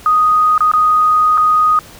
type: tone with dropouts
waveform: sine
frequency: 1244.5 Hz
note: D#6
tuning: in tune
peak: -8 dBFS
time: 0.06-1.79 s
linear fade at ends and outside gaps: 1 ms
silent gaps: 0.579-0.606 / 0.716-0.736 / 1.375-1.379 s
effects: pink hiss -38 dBFS RMS until 1.99 s